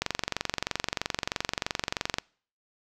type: click train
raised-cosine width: 0.2 ms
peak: -9 dBFS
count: 51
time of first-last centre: 0.02-2.185 s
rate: 23.1 Hz
effects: noise-tail reverb RT60 0.5 s tail -26 dB re dry